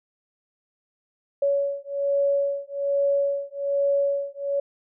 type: beating tone pair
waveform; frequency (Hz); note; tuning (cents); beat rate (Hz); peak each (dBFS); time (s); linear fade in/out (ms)
sine; 561 / 562.2; C#5 / C#5; +21 / +24; 1.2; -24; 1.42-4.6; 5
effects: none